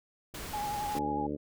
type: clicks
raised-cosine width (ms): 2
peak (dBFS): -38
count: 3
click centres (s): 0.34 / 0.407 / 0.488
type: noise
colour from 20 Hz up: pink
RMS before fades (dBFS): -41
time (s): 0.34-0.99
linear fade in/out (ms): 5
type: tone with vibrato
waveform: sine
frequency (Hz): 830.6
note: G#5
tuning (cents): 0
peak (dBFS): -32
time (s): 0.53-1.27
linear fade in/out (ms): 10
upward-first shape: sine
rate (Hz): 11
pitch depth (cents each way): 30
type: harmonic tone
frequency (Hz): 73.42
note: D2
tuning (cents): 0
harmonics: 1 / 2 / 3 / 4 / 5 / 6 / 7 / 8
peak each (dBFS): -45 / -43 / -40 / -35 / -42 / -40 / -45 / -46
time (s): 0.94-1.37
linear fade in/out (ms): 20
effects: none